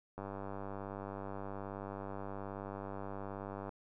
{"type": "click train", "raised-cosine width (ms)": 1, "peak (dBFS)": -29, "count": 348, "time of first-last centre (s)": [0.18, 3.692], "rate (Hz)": 98.8, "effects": []}